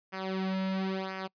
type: tone with flanger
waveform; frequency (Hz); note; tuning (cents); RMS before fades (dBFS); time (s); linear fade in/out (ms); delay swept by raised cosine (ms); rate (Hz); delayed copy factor
sawtooth; 190; F#3; +46; -33; 0.12-1.28; 20; 0.25 to 2.75; 0.97; -0.8
effects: noise-tail reverb RT60 0.1 s tail -25 dB re dry + resampled to 11025 Hz